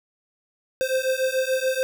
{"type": "beating tone pair", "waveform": "square", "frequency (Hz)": [518, 524.9], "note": ["C5", "C5"], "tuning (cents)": [-17, 5], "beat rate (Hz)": 6.9, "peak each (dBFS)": [-25, -25], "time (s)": [0.81, 1.83], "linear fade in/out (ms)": 0, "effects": []}